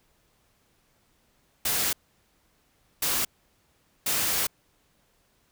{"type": "noise bursts at uneven times", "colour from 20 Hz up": "white", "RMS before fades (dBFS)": -26, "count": 3, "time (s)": [[1.65, 1.93], [3.02, 3.25], [4.06, 4.47]], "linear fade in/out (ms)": 5, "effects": ["pink hiss -67 dBFS RMS until 5.51 s"]}